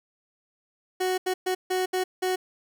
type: tone bursts at uneven times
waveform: 30% pulse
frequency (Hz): 370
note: F#4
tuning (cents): 0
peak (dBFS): -21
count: 6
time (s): 1-1.18 / 1.26-1.34 / 1.46-1.55 / 1.7-1.86 / 1.93-2.04 / 2.22-2.36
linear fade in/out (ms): 10
effects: none